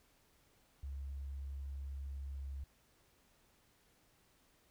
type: tone with pitch glide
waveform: sine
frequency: 68.9 to 68.5 Hz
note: C#2 to C#2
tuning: -10 to -20 cents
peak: -40 dBFS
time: 0.83-2.64 s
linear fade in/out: 5 ms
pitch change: -10 cents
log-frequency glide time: 2.34-2.41 s
effects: tanh soft clip ceiling -36 dBFS + pink hiss -71 dBFS RMS until 4.7 s